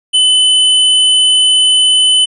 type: tone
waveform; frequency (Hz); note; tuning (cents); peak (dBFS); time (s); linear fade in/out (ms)
square; 3019; F#7; +34; -7; 0.13-2.26; 20
effects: resampled to 24000 Hz